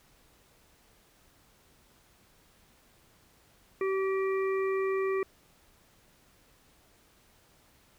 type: harmonic tone with a mistuned harmonic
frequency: 384.7 Hz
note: G4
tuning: 33 cents flat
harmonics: 1 / 3 / 5 / 6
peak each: -27 / -37 / -41 / -43 dBFS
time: 3.81-5.23 s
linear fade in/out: 2 ms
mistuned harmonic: 6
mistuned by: +42 cents
effects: pink hiss -63 dBFS RMS until 7.98 s